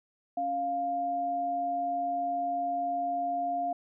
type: tone pair together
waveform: sine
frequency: 277.8 / 701 Hz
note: C#4 / F5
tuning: +4 / +6 cents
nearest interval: octave + major third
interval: 1602 cents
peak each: -39 / -28 dBFS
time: 0.37-3.73 s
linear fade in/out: 5 ms
effects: none